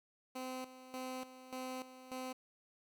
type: tone with tremolo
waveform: 15% pulse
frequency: 257.4 Hz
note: C4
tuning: 28 cents flat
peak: -35 dBFS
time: 0.35-2.33 s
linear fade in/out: 10 ms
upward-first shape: square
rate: 1.7 Hz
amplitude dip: 75%
effects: none